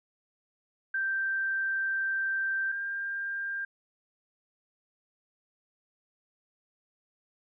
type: tone pair in turn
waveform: sine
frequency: 1568 / 1595.4 Hz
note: G6 / G6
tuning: 0 / +30 cents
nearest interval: unison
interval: 30 cents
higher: second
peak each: -27 / -31 dBFS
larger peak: first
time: 0.94-2.72 / 2.72-3.65 s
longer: first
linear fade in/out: 5 ms
effects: none